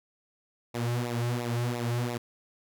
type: tone with flanger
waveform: sawtooth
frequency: 120 Hz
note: B2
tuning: 49 cents flat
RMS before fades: -30 dBFS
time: 0.74-2.18 s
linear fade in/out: 10 ms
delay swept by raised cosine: 0.63 to 4.33 ms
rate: 2.9 Hz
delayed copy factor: -0.75
effects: none